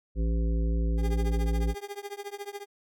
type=harmonic tone; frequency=56.1 Hz; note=A1; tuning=34 cents sharp; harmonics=1 / 3 / 5 / 7 / 9; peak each=-24 / -34 / -38 / -41 / -43 dBFS; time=0.15-1.75 s; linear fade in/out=50 ms
type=tone with tremolo; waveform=30% pulse; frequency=405.2 Hz; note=G#4; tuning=43 cents flat; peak=-30 dBFS; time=0.97-2.66 s; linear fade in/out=50 ms; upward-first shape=triangle; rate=14 Hz; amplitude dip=100%
effects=none